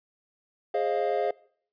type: chord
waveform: triangle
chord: F minor seventh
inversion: first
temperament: equal with one note detuned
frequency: 415.3 / 532.4 / 622.3 / 698.5 Hz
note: Ab4 / C5 / Eb5 / F5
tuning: 0 / +30 / 0 / 0 cents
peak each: -27 / -28 / -29 / -27 dBFS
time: 0.74-1.31 s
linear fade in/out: 5 ms
effects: noise-tail reverb RT60 0.6 s tail -23 dB re dry + resampled to 11025 Hz